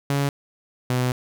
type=tone pair in turn; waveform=sawtooth; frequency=140.7 / 125.78 Hz; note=C#3 / B2; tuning=+26 / +32 cents; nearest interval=major second; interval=194 cents; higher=first; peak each=-16 dBFS; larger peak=neither; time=0.1-0.29 / 0.9-1.12 s; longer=second; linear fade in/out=2 ms; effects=none